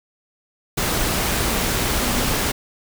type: tone in noise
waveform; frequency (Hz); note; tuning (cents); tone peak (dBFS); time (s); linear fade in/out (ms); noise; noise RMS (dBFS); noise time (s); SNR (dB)
sine; 244; B3; -21; -27; 2-2.24; 10; pink; -21; 0.77-2.52; -9
effects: none